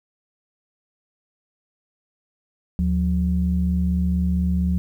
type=tone pair together; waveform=sine; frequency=75.68 / 180 Hz; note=D#2 / F#3; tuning=-47 / -47 cents; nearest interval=octave + minor third; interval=1500 cents; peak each=-20 dBFS; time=2.79-4.78 s; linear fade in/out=0 ms; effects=tanh soft clip ceiling -10 dBFS + 9-bit